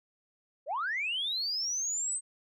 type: linear sweep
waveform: sine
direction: up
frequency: 493.9 to 8350 Hz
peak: -29 dBFS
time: 0.66-2.21 s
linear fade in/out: 50 ms
effects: tanh soft clip ceiling -25 dBFS